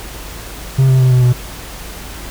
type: tone with pitch steps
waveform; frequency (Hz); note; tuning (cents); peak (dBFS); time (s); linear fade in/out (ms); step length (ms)
triangle; 133 / 130.64 / 128.32 / 126.04 / 123.81; C3 / C3 / C3 / B2 / B2; +29 / -2 / -33 / +36 / +5; -5; 0.78-1.33; 10; 110
effects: added 50 Hz sine -32 dBFS peak until 2.3 s + pink hiss -31 dBFS RMS until 2.3 s